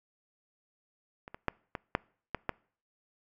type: clicks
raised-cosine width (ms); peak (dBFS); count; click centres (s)
0.5; -29 / -26 / -13 / -20 / -11 / -16 / -14; 7; 1.279 / 1.345 / 1.483 / 1.752 / 1.951 / 2.347 / 2.493
effects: noise-tail reverb RT60 0.5 s tail -25 dB re dry